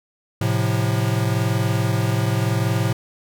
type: chord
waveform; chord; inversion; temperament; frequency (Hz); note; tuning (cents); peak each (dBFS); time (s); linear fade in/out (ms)
square; F major; first; equal; 110 / 130.81 / 174.61; A2 / C3 / F3; 0 / 0 / 0; -21 / -24 / -27; 0.41-2.93; 5
effects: none